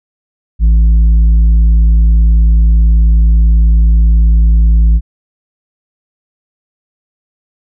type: tone with tanh clipping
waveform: sine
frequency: 55.1 Hz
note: A1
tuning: 3 cents sharp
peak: -5 dBFS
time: 0.59-5.01 s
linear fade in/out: 50 ms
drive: 5 dB
effects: none